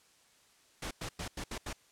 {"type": "noise bursts at uneven times", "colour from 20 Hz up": "pink", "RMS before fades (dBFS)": -39, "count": 6, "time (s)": [[0.82, 0.91], [1.01, 1.09], [1.19, 1.28], [1.37, 1.44], [1.51, 1.58], [1.66, 1.73]], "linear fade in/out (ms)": 5, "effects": ["white hiss -65 dBFS RMS until 1.91 s", "low-pass 9000 Hz 12 dB/octave"]}